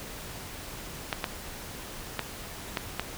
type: clicks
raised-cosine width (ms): 0.3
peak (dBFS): -11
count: 5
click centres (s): 1.128 / 1.242 / 2.193 / 2.772 / 2.996
effects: pink hiss -41 dBFS RMS until 3.17 s